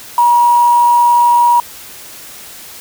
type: tone with quantisation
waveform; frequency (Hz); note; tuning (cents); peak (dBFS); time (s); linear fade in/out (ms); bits
sine; 957; A#5; +45; -6; 0.18-1.6; 2; 4
effects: white hiss -33 dBFS RMS until 2.8 s